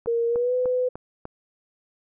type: click train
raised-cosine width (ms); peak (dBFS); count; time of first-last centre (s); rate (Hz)
1; -21; 5; 0.06-1.254; 3.35
type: tone with pitch glide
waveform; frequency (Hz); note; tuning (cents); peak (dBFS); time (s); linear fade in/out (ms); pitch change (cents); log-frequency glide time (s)
sine; 466.2 to 502.6; A#4 to B4; 0 to +30; -20; 0.07-0.89; 10; +130; 0.28-0.54
effects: none